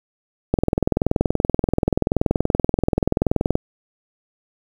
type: click train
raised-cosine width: 2 ms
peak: -3 dBFS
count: 64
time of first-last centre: 0.54-3.554 s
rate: 20.9 Hz
effects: 7-bit